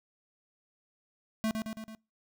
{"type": "tone with echo", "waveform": "square", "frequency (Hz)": 220, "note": "A3", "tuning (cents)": 0, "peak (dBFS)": -28, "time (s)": [1.44, 1.51], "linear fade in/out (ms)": 0, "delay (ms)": 110, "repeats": 4, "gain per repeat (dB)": -4, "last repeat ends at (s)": 1.95, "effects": ["noise-tail reverb RT60 0.3 s tail -26 dB re dry"]}